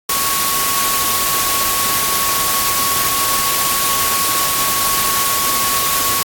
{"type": "tone in noise", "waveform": "sine", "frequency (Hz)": 1108.7, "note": "C#6", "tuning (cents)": 0, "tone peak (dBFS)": -21, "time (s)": [0.09, 6.23], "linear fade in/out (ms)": 5, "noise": "white", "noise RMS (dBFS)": -17, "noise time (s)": [0.09, 6.23], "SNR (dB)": -7, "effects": ["AAC 64 kbps"]}